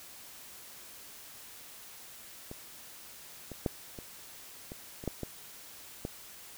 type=clicks; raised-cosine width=2 ms; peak=-28 / -28 / -15 / -29 / -28 / -29 / -18 / -22 / -21 dBFS; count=9; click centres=2.514 / 3.517 / 3.662 / 3.988 / 4.719 / 5.039 / 5.077 / 5.233 / 6.051 s; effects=white hiss -50 dBFS RMS until 6.57 s